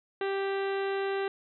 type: harmonic tone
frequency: 392 Hz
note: G4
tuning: in tune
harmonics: 1 / 2 / 3 / 4 / 5 / 6 / 7 / 8 / 9 / 10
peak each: -29 / -37 / -42 / -40 / -43 / -50 / -46 / -51 / -53 / -51 dBFS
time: 0.21-1.28 s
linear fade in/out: 2 ms
effects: none